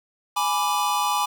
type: chord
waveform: square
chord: G# diminished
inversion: none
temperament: equal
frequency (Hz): 830.6 / 987.8 / 1174.7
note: G#5 / B5 / D6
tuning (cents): 0 / 0 / 0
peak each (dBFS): -26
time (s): 0.36-1.26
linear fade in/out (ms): 10
effects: 8-bit